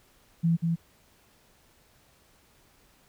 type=tone with echo; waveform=sine; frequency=166.8 Hz; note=E3; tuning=21 cents sharp; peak=-20 dBFS; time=0.43-0.57 s; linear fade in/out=20 ms; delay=190 ms; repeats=1; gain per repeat=-3 dB; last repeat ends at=0.76 s; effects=pink hiss -62 dBFS RMS until 3.08 s